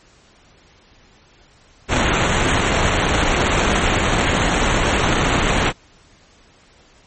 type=noise with sample-and-hold; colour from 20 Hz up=pink; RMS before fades=-17 dBFS; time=1.88-5.73 s; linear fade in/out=50 ms; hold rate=4900 Hz; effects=pink hiss -51 dBFS RMS until 7.06 s + MP3 32 kbps